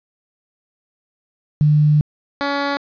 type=tone pair in turn; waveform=sine / 10% pulse; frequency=150 / 282.4 Hz; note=D3 / C#4; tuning=+37 / +32 cents; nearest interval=major seventh; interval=1095 cents; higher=second; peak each=-10 dBFS; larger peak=neither; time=1.61-2.01 / 2.41-2.77 s; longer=first; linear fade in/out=0 ms; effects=resampled to 11025 Hz + 8-bit